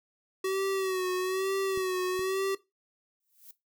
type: tone with vibrato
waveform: square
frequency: 377.4 Hz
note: F#4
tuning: 34 cents sharp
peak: -28 dBFS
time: 0.44-2.55 s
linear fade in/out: 5 ms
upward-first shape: sine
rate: 1.1 Hz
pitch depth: 52 cents each way
type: clicks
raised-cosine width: 3 ms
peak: -31 / -32 dBFS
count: 2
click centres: 1.775 / 2.193 s
type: noise with exponential growth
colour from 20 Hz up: violet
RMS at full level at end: -46 dBFS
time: 3.2-3.51 s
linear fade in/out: 2 ms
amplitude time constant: 67 ms
effects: noise-tail reverb RT60 0.2 s tail -17 dB re dry